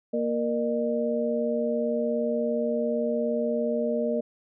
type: tone cluster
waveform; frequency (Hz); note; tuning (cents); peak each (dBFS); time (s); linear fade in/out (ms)
sine; 234.1 / 467.7 / 605; A#3 / A#4 / D#5; +8 / +6 / -49; -28; 0.13-4.21; 10
effects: none